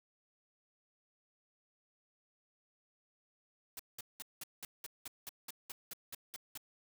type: noise bursts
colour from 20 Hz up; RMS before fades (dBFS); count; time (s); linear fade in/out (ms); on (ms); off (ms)
white; -45; 14; 3.77-6.576; 2; 24; 190
effects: none